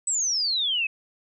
sine exponential sweep, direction down, 8100 to 2519 Hz, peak -22 dBFS, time 0.07-0.87 s, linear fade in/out 5 ms, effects none

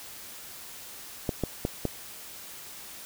clicks, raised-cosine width 2 ms, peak -13 dBFS, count 4, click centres 1.292 / 1.437 / 1.651 / 1.853 s, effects white hiss -44 dBFS RMS until 3.05 s

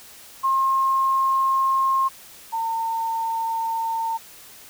sine tone pair in turn, 1069 / 907.1 Hz, C6 / A#5, +37 / -47 cents, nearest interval minor third, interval 284 cents, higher first, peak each -17 / -22 dBFS, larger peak first, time 0.43-2.09 / 2.52-4.18 s, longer neither, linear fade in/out 20 ms, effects white hiss -45 dBFS RMS until 4.69 s

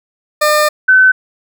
20% pulse / sine tone pair in turn, 603 / 1519.5 Hz, D5 / F#6, +46 / +46 cents, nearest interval octave + major third, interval 1600 cents, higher second, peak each -4 dBFS, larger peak neither, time 0.41-0.69 / 0.88-1.12 s, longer first, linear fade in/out 10 ms, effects none

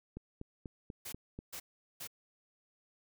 click train, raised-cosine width 3 ms, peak -30 dBFS, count 6, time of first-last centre 0.17-1.39 s, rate 4.1 Hz
white noise bursts, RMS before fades -44 dBFS, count 3, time 1.05-2.075 s, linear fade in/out 10 ms, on 75 ms, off 400 ms
effects none

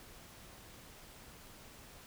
silence, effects pink hiss -55 dBFS RMS until 2.06 s

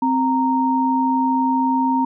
sine tone pair together, 261 / 928.1 Hz, C4 / A#5, -4 / -8 cents, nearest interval octave + minor seventh, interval 2196 cents, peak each -18 dBFS, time 0.02-2.05 s, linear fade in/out 5 ms, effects none

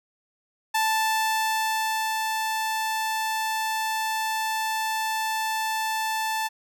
sawtooth tone with ADSR envelope, 880 Hz, A5, in tune, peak -17 dBFS, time 0.74-6.49 s, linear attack 10 ms, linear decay 1400 ms, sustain -4 dB, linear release 27 ms, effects none

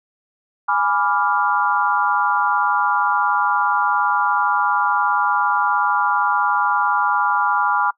sine chord, G# diminished seventh, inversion none, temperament equal, 830.6 / 987.8 / 1174.7 / 1396.9 Hz, G#5 / B5 / D6 / F6, 0 / 0 / 0 / 0 cents, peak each -21 dBFS, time 0.68-7.91 s, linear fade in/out 10 ms, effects noise-tail reverb RT60 0.1 s tail -22 dB re dry

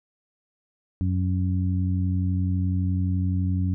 harmonic tone, 91.8 Hz, F#2, 13 cents flat, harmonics 1 / 2 / 3, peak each -22 / -28 / -32 dBFS, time 1.01-3.74 s, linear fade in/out 0 ms, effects none

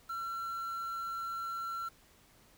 triangle tone with quantisation, 1354 Hz, E6, 46 cents sharp, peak -34 dBFS, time 0.09-1.89 s, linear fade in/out 10 ms, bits 9, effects pink hiss -63 dBFS RMS until 2.57 s

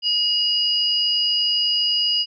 sine tone pair together, 2881 / 4906 Hz, F#7 / D#8, -47 / -25 cents, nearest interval major sixth, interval 922 cents, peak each -20 dBFS, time 0.02-2.26 s, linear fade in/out 50 ms, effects none

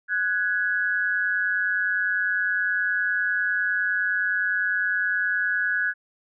sine tone pair together, 1480 / 1670.2 Hz, F#6 / G#6, 0 / +9 cents, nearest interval major second, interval 209 cents, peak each -24 dBFS, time 0.08-5.94 s, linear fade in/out 50 ms, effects none

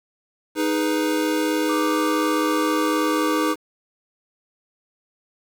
square chord, G# minor, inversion second, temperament equal, 311.1 / 415.3 / 493.9 Hz, D#4 / G#4 / B4, 0 / 0 / 0 cents, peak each -22 / -28 / -27 dBFS, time 0.55-3.56 s, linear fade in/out 50 ms
sine tone with pitch glide, 1174 to 1158.5 Hz, D6 to D6, -1 to -24 cents, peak -25 dBFS, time 1.69-3.54 s, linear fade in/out 5 ms, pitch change -23 cents, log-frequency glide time 2.01-3.29 s
effects 8-bit

